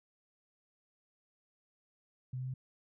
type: tone with pitch steps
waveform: sine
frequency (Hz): 127.5 / 128.76 / 130.03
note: C3 / C3 / C3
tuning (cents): -44 / -27 / -10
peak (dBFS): -36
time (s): 2.33-2.54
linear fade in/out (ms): 5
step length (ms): 70
effects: none